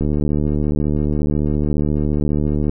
click train, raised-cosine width 3 ms, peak -7 dBFS, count 201, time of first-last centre 0.01-2.695 s, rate 74.5 Hz, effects none

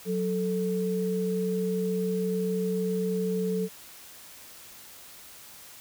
sine tone pair together, 183.75 / 440.2 Hz, F#3 / A4, -12 / +1 cents, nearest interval octave + minor third, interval 1513 cents, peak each -28 dBFS, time 0.05-3.69 s, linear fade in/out 50 ms, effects white hiss -48 dBFS RMS until 5.8 s

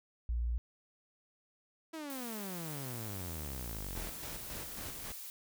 sine tone, 58.7 Hz, A#1, 13 cents sharp, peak -31 dBFS, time 0.29-0.58 s, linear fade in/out 0 ms
sawtooth exponential sweep, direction down, 330 to 38.16 Hz, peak -37 dBFS, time 1.93-4.1 s, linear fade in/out 10 ms
blue noise, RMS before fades -46 dBFS, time 2.1-5.3 s, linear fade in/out 0 ms
pink noise with tremolo, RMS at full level -45 dBFS, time 3.96-5.12 s, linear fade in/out 0 ms, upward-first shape square, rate 3.7 Hz, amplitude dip 50%
effects none

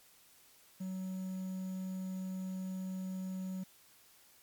triangle tone with quantisation, 187.3 Hz, F#3, 21 cents sharp, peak -35 dBFS, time 0.8-3.64 s, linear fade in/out 10 ms, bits 10, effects white hiss -63 dBFS RMS until 4.42 s + MP3 96 kbps

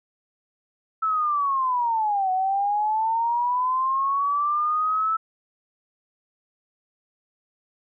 sine linear two-way sweep, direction down then up, 1318.5 to 740 to 1318.5 Hz, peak -20 dBFS, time 1.02-5.17 s, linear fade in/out 10 ms, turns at 2.31 s, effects none

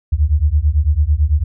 sine beating tone pair, 70.5 / 79.5 Hz, C#2 / D#2, +30 / +38 cents, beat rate 9 Hz, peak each -14 dBFS, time 0.12-1.44 s, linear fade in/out 10 ms, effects none

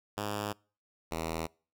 5% pulse tone pair in turn, 103.83 / 81.35 Hz, G#2 / E2, 0 / -22 cents, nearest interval major third, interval 422 cents, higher first, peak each -22 dBFS, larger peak neither, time 0.17-0.53 / 1.11-1.47 s, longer neither, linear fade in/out 10 ms, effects noise-tail reverb RT60 0.4 s tail -26 dB re dry

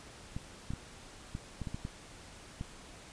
clicks, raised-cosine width 5 ms, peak -25 dBFS, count 9, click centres 0.365 / 0.705 / 0.736 / 1.351 / 1.617 / 1.672 / 1.745 / 1.851 / 2.611 s, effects pink hiss -52 dBFS RMS until 3.12 s + resampled to 22050 Hz

